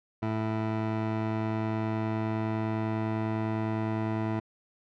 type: tone pair together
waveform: 20% pulse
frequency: 109.87 / 329.6 Hz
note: A2 / E4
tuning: -2 / 0 cents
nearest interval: octave + perfect fifth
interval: 1902 cents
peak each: -24 / -32 dBFS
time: 0.22-4.4 s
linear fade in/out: 10 ms
effects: low-pass 2000 Hz 12 dB/octave